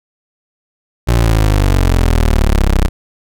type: exponential sweep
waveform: 25% pulse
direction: down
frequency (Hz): 60.4 to 31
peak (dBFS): -5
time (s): 1.07-2.89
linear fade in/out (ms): 20
effects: none